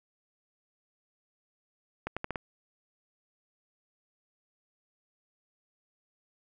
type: accelerating click train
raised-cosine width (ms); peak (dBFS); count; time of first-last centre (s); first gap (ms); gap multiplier
0.5; -18; 5; 2.07-2.358; 96; 0.81
effects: none